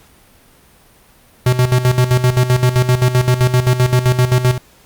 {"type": "tone with tremolo", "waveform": "square", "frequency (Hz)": 125.5, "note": "B2", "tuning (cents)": 28, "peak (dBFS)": -9, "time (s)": [1.46, 4.58], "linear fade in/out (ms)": 5, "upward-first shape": "square", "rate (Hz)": 7.7, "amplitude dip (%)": 70, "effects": ["pink hiss -48 dBFS RMS until 4.85 s", "Opus 48 kbps"]}